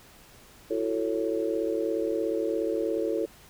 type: chord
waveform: sine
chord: F# minor seventh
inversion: third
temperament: just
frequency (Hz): 333 / 370 / 444 / 555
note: E4 / F#4 / A4 / C#5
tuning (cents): +18 / 0 / +16 / +2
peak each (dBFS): -30 / -34 / -29 / -32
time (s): 0.7-3.26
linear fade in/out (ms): 10
effects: pink hiss -53 dBFS RMS until 3.49 s